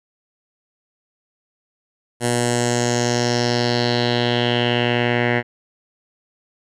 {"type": "tone with low-pass filter sweep", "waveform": "10% pulse", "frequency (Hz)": 120.6, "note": "B2", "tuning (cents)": -41, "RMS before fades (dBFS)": -19, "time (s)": [2.2, 5.43], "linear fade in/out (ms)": 50, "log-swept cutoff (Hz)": [9400, 2100], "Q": 3.9, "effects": []}